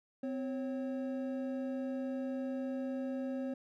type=tone pair together; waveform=triangle; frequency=257.7 / 546 Hz; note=C4 / C#5; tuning=-26 / -26 cents; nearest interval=octave + minor second; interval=1300 cents; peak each=-34 / -39 dBFS; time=0.23-3.54 s; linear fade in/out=5 ms; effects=none